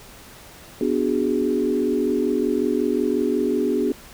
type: chord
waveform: sine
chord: G# half-diminished seventh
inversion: first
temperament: equal with one note detuned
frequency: 247.9 / 293.7 / 370 / 415.3 Hz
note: B3 / D4 / F#4 / G#4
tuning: +7 / 0 / 0 / 0 cents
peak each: -24 dBFS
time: 0.81-3.92 s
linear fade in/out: 2 ms
effects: pink hiss -44 dBFS RMS until 4.13 s